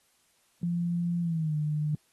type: tone with pitch glide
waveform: sine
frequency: 172.5 to 151.04 Hz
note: F3 to D3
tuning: -21 to +49 cents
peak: -26 dBFS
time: 0.63-1.95 s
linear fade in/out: 2 ms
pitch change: -230 cents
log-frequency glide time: 1.21-1.55 s
effects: white hiss -68 dBFS RMS until 2.12 s + AAC 32 kbps